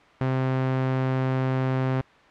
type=tone; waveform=sawtooth; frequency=130.81 Hz; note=C3; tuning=in tune; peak=-18 dBFS; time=0.21-2.01 s; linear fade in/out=0 ms; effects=white hiss -52 dBFS RMS until 2.3 s + low-pass 2000 Hz 12 dB/octave